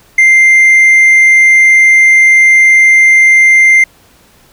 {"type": "tone with hard clipping", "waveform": "sine", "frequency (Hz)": 2093, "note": "C7", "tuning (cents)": 0, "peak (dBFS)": -3, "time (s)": [0.18, 3.84], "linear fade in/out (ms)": 5, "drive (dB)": 2, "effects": ["pink hiss -45 dBFS RMS until 4.52 s"]}